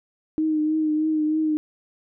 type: tone with vibrato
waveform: sine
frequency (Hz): 309.8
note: D#4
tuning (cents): -7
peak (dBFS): -19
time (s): 0.38-1.57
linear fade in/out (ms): 0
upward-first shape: triangle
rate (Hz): 3.2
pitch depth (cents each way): 34
effects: none